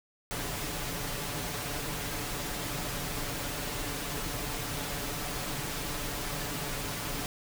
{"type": "noise with comb filter", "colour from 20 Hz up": "pink", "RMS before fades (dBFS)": -35, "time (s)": [0.31, 7.26], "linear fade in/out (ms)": 0, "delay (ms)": 6.9, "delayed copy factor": 0.55, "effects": []}